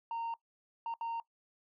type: tone bursts at uneven times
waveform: sine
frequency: 922 Hz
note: A#5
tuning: 19 cents flat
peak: -32 dBFS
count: 3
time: 0.11-0.34 / 0.86-0.94 / 1.01-1.2 s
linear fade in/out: 2 ms
effects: noise-tail reverb RT60 0.1 s tail -21 dB re dry + tanh soft clip ceiling -34 dBFS